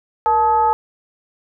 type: tone with frequency modulation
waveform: sine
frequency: 870 Hz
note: A5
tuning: 20 cents flat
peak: -12 dBFS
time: 0.26-0.73 s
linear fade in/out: 0 ms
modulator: 399 Hz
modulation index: 0.6
effects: none